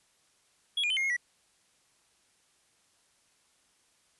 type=tone with pitch steps; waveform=triangle; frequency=3335 / 2427 / 3061 / 2134 / 2159 / 1944 Hz; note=G#7 / D#7 / G7 / C7 / C#7 / B6; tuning=+7 / -44 / -42 / +34 / -46 / -28 cents; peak=-25 dBFS; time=0.77-1.166 s; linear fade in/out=5 ms; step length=66 ms; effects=white hiss -68 dBFS RMS until 4.19 s + resampled to 24000 Hz

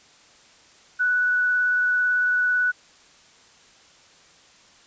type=tone with vibrato; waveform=sine; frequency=1480 Hz; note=F#6; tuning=in tune; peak=-18 dBFS; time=0.99-2.72 s; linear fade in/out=20 ms; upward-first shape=triangle; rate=18 Hz; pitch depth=12 cents each way; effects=white hiss -53 dBFS RMS until 4.86 s + resampled to 16000 Hz

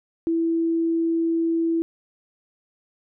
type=tone; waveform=sine; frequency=330.6 Hz; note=E4; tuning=5 cents sharp; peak=-19 dBFS; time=0.27-1.82 s; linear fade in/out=0 ms; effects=none

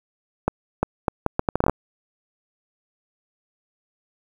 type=accelerating click train; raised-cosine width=1 ms; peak=-5 dBFS; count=12; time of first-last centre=0.48-1.696 s; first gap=350 ms; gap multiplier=0.72; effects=7-bit

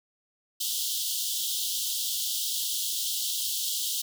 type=high-pass noise; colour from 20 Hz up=pink; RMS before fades=-30 dBFS; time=0.6-4.02 s; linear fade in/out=10 ms; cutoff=3000 Hz; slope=96 dB/octave; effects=none

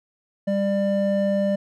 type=tone pair together; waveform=triangle; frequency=198.56 / 595 Hz; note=G3 / D5; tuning=+22 / +22 cents; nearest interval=octave + perfect fifth; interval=1900 cents; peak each=-20 dBFS; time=0.47-1.56 s; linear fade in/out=10 ms; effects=none

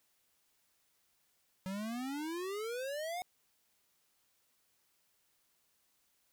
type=exponential sweep; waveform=square; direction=up; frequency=185 to 739 Hz; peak=-38 dBFS; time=1.66-3.22 s; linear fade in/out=0 ms; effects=white hiss -75 dBFS RMS until 6.32 s

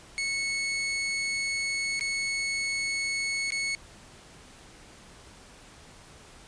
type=tone with dropouts; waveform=sawtooth; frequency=2203 Hz; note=C#7; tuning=11 cents flat; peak=-24 dBFS; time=0.18-3.75 s; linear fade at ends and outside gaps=0 ms; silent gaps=1.995-2.009 / 3.505-3.521 s; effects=pink hiss -51 dBFS RMS until 6.47 s + resampled to 22050 Hz

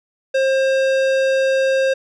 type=tone with tanh clipping; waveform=sine; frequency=533 Hz; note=C5; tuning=32 cents sharp; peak=-16 dBFS; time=0.34-1.94 s; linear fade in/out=10 ms; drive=17 dB; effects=none

